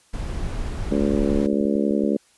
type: noise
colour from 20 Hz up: brown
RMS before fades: -27 dBFS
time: 0.13-1.47 s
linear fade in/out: 10 ms
type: harmonic tone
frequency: 71.1 Hz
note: C#2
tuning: 45 cents sharp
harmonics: 3 / 4 / 5 / 6 / 7 / 8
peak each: -22 / -24 / -26 / -28 / -29 / -30 dBFS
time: 0.91-2.17 s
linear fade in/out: 5 ms
type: clicks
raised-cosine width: 5 ms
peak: -26 dBFS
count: 9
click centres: 1.204 / 1.324 / 1.458 / 1.532 / 1.609 / 1.653 / 1.756 / 1.91 / 2.039 s
effects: white hiss -58 dBFS RMS until 2.37 s + resampled to 24000 Hz